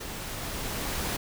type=noise with level ramp; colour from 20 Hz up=pink; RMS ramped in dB=-38 to -30 dBFS; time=0-1.17 s; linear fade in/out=10 ms; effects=none